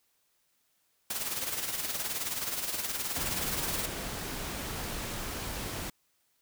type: noise with tremolo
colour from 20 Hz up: white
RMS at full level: -32 dBFS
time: 1.1-3.86 s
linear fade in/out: 5 ms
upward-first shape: sine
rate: 19 Hz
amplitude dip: 55%
type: noise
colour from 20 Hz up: pink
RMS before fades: -37 dBFS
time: 3.16-5.9 s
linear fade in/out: 5 ms
effects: white hiss -73 dBFS RMS until 6.41 s